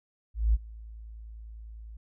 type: tone with ADSR envelope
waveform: sine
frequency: 55 Hz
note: A1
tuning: in tune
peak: -18 dBFS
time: 0.34-1.97 s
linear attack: 200 ms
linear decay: 31 ms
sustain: -23 dB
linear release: 5 ms
effects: none